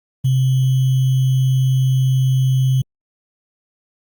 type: tone with sample-and-hold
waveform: sine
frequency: 130.81 Hz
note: C3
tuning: in tune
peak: -12 dBFS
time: 0.24-2.82 s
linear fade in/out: 10 ms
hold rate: 3150 Hz
effects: Opus 32 kbps